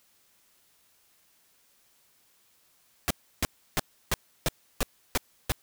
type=noise bursts; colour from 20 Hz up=pink; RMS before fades=-25 dBFS; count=8; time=3.08-5.52 s; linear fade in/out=0 ms; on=25 ms; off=320 ms; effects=white hiss -65 dBFS RMS until 5.62 s